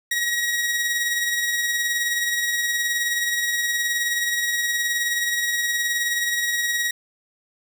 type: tone with tremolo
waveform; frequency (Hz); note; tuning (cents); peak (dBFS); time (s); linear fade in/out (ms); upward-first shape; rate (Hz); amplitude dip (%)
sawtooth; 1901; A#6; +33; -16; 0.11-6.91; 5; sine; 19; 35
effects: none